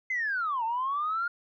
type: linear two-way sweep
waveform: sine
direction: down then up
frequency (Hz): 2092 to 880 to 1425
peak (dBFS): -26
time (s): 0.1-1.28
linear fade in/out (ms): 5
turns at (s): 0.64
effects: tanh soft clip ceiling -22 dBFS